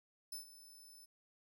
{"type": "tone with ADSR envelope", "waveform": "15% pulse", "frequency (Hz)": 5274, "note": "E8", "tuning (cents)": 0, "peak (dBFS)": -36, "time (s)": [0.32, 1.06], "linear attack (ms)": 6, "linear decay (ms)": 120, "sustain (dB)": -15, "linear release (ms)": 13, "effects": []}